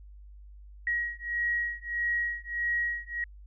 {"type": "beating tone pair", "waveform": "sine", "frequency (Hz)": [1899, 1900.6], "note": ["A#6", "A#6"], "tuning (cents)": [32, 33], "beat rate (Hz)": 1.6, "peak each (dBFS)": -31, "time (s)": [0.87, 3.24], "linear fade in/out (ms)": 2, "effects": ["added 50 Hz sine -46 dBFS peak until 3.46 s"]}